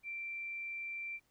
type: tone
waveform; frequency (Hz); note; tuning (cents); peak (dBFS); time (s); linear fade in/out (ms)
sine; 2351; D7; +1; -39; 0.03-1.2; 50
effects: pink hiss -75 dBFS RMS until 1.3 s